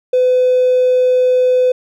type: tone with hard clipping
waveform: triangle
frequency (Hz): 505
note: B4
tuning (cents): +39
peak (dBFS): -9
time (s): 0.13-1.72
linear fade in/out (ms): 5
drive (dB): 3
effects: none